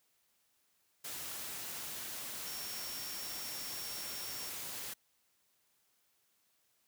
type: tone in noise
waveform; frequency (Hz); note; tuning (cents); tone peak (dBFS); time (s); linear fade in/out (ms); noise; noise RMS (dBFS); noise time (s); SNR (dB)
sine; 5510; F8; -24; -46; 2.46-4.5; 10; white; -43; 1.04-4.94; -6
effects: white hiss -75 dBFS RMS until 6.87 s + high-pass 60 Hz 12 dB/octave